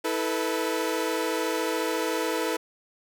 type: chord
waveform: sawtooth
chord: E suspended fourth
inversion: none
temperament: equal with one note detuned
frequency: 324.3 / 440 / 493.9 Hz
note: E4 / A4 / B4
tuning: -28 / 0 / 0 cents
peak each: -26 dBFS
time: 0.04-2.57 s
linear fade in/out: 10 ms
effects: none